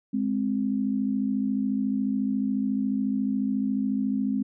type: tone pair together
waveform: sine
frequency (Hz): 208.2 / 262.3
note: G#3 / C4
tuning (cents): +5 / +4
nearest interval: major third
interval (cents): 399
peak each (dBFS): -26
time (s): 0.13-4.43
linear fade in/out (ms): 10
effects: none